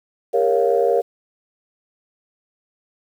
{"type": "chord", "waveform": "sine", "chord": "G half-diminished seventh", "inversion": "none", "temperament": "equal with one note detuned", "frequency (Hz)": [399.5, 466.2, 554.4, 698.5], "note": ["G4", "Bb4", "Db5", "F5"], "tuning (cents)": [33, 0, 0, 0], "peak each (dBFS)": [-21, -17, -20, -22], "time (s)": [0.33, 1.02], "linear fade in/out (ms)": 20, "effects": ["tanh soft clip ceiling -4 dBFS", "8-bit"]}